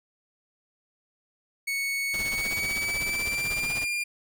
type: tone with pitch glide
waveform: 40% pulse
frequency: 2217 to 2404 Hz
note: C#7 to D7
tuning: 0 to +40 cents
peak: -26 dBFS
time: 1.67-4.04 s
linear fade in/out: 10 ms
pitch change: +140 cents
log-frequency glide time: 2.28-3.74 s
type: noise with tremolo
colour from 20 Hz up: pink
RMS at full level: -35 dBFS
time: 2.13-3.85 s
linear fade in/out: 20 ms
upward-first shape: sine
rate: 16 Hz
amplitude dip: 70%
effects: none